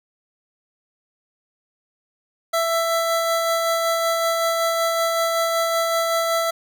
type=tone with tremolo; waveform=25% pulse; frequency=664 Hz; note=E5; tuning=12 cents sharp; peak=-14 dBFS; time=2.53-6.51 s; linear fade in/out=10 ms; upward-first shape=sine; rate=5.3 Hz; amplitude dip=25%; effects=none